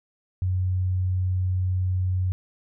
sine tone, 92.2 Hz, F#2, 6 cents flat, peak -21 dBFS, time 0.42-2.32 s, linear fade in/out 0 ms, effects none

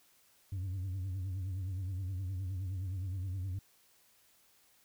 sine tone with vibrato, 93.8 Hz, F#2, 24 cents sharp, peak -32 dBFS, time 0.52-3.59 s, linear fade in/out 5 ms, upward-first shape triangle, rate 9.6 Hz, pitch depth 110 cents each way, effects tanh soft clip ceiling -34 dBFS + white hiss -67 dBFS RMS until 4.84 s

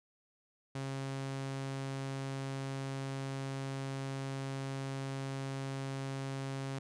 sawtooth tone, 135.5 Hz, C#3, 39 cents flat, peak -33 dBFS, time 0.75-6.79 s, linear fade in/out 5 ms, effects resampled to 22050 Hz

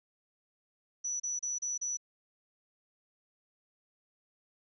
sine tone bursts, 5920 Hz, F#8, in tune, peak -32 dBFS, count 5, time 1.04-1.972 s, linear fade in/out 10 ms, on 160 ms, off 33 ms, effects none

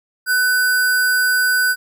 sine tone with sample-and-hold, 1500 Hz, F#6, 23 cents sharp, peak -13 dBFS, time 0.26-1.76 s, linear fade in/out 50 ms, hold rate 6300 Hz, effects none

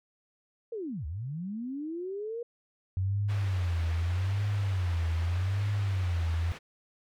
sine linear two-way sweep, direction down then up, 480.9 to 68 to 480.9 Hz, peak -33 dBFS, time 0.72-2.43 s, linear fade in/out 5 ms, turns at 1.06 s
sine tone with vibrato, 91.9 Hz, F#2, 11 cents flat, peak -26 dBFS, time 2.97-6.52 s, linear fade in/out 0 ms, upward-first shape sine, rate 0.82 Hz, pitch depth 190 cents each way
white low-pass noise, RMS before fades -46 dBFS, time 3.28-6.59 s, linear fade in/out 20 ms, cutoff 2400 Hz, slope 12 dB/octave
effects none

